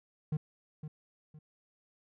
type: tone with echo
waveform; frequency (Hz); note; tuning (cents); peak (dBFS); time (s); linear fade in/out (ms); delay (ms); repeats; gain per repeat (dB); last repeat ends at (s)
triangle; 152.8; D#3; -31; -27; 0.32-0.37; 5; 510; 2; -10; 1.39
effects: none